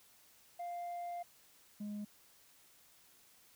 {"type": "tone pair in turn", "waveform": "sine", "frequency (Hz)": [698.5, 207.7], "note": ["F5", "G#3"], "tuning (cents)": [0, 0], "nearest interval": "octave + major sixth", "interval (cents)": 2100, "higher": "first", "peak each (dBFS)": [-37, -37], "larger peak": "neither", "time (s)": [[0.59, 1.23], [1.8, 2.05]], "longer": "first", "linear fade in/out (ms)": 10, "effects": ["tanh soft clip ceiling -39 dBFS", "white hiss -65 dBFS RMS until 3.55 s"]}